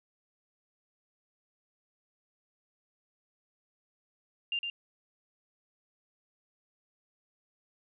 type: tone with echo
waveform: sine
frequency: 2794 Hz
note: F7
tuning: in tune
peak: -29 dBFS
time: 4.52-4.59 s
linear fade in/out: 2 ms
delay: 110 ms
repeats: 1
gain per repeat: -4 dB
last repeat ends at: 4.7 s
effects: none